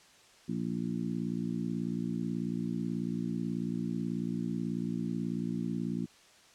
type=harmonic tone with a mistuned harmonic; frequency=58.27 Hz; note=A#1; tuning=in tune; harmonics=2 / 3 / 4 / 5 / 6; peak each=-44 / -35 / -35 / -40 / -43 dBFS; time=0.48-6.06 s; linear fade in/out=10 ms; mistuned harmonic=6; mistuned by=-29 cents; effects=white hiss -59 dBFS RMS until 6.54 s + low-pass 7000 Hz 12 dB/octave